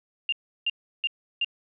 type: tone bursts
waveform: sine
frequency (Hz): 2794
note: F7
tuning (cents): 0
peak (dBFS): -22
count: 4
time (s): 0.29-1.446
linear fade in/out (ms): 2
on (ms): 34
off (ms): 340
effects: none